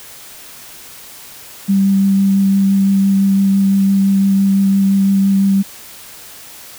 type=tone with vibrato; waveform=sine; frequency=195.7 Hz; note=G3; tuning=3 cents flat; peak=-9 dBFS; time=1.68-5.63 s; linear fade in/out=20 ms; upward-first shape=sine; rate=5.9 Hz; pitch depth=10 cents each way; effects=white hiss -36 dBFS RMS until 6.78 s